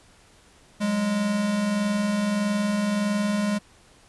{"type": "tone pair together", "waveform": "square", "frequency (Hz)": [185, 206.6], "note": ["F#3", "G#3"], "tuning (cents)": [0, -9], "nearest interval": "major second", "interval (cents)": 191, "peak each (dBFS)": [-33, -23], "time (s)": [0.8, 3.59], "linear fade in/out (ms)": 20, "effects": ["pink hiss -55 dBFS RMS until 4.08 s", "resampled to 24000 Hz"]}